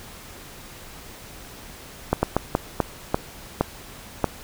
slowing click train, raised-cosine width 1 ms, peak -4 dBFS, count 8, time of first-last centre 2.13-4.243 s, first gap 100 ms, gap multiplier 1.36, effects pink hiss -42 dBFS RMS until 4.43 s

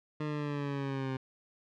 20% pulse linear sweep, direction down, 152.4 to 130.81 Hz, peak -28 dBFS, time 0.2-1.17 s, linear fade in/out 5 ms, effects low-pass 3000 Hz 12 dB/octave

